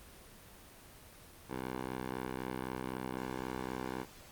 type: tone with band-pass filter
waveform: 10% pulse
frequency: 63.9 Hz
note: C2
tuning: 40 cents flat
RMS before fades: -40 dBFS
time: 1.48-4.06 s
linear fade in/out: 50 ms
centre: 810 Hz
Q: 0.58
effects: pink hiss -55 dBFS RMS until 4.31 s + Opus 24 kbps